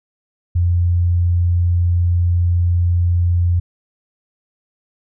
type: tone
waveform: sine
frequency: 87.31 Hz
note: F2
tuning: in tune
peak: -12 dBFS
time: 0.55-3.6 s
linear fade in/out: 10 ms
effects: none